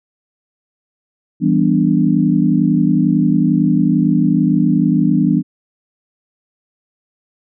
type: chord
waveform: sine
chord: E minor seventh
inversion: none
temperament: equal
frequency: 164.81 / 196 / 246.9 / 293.7 Hz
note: E3 / G3 / B3 / D4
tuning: 0 / 0 / 0 / 0 cents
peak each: -16 dBFS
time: 1.4-5.43 s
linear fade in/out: 50 ms
effects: none